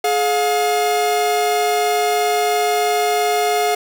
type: tone pair together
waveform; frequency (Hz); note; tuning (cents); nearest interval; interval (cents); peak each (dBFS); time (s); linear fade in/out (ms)
45% pulse; 422.6 / 712; G#4 / F5; +30 / +33; major sixth; 903; -19 / -17; 0.04-3.75; 5
effects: none